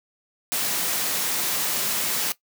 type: high-pass noise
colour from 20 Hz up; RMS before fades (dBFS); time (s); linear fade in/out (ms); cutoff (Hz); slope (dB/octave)
white; -25; 0.52-2.32; 0; 130; 24
effects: noise-tail reverb RT60 0.1 s tail -17 dB re dry